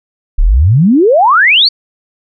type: exponential sweep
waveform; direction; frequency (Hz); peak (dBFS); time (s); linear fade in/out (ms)
sine; up; 30.87 to 4700; -4; 0.38-1.69; 10
effects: none